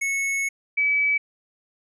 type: tone pair in turn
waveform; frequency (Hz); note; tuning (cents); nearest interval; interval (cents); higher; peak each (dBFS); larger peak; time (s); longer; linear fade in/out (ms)
square / sine; 2200 / 2291; C#7 / D7; -14 / -44; minor second; 70; second; -23 / -18; second; 0.01-0.49 / 0.77-1.18; first; 10
effects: resampled to 24000 Hz